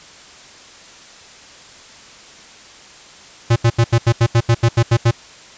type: tone bursts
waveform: square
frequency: 116.7 Hz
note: A#2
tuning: 2 cents sharp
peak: -10 dBFS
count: 12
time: 3.5-5.112 s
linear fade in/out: 10 ms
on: 61 ms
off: 80 ms
effects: white hiss -41 dBFS RMS until 5.57 s + resampled to 16000 Hz